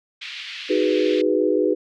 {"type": "band-pass noise", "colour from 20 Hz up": "pink", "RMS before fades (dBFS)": -34, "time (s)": [0.21, 1.22], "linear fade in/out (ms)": 10, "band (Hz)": [2200, 3800], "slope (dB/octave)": 24}
{"type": "chord", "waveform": "sine", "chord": "G# minor seventh", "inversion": "second", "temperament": "equal", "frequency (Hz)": [311.1, 370, 415.3, 493.9], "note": ["D#4", "F#4", "G#4", "B4"], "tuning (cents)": [0, 0, 0, 0], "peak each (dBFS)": -22, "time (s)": [0.69, 1.75], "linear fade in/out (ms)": 20}
{"effects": []}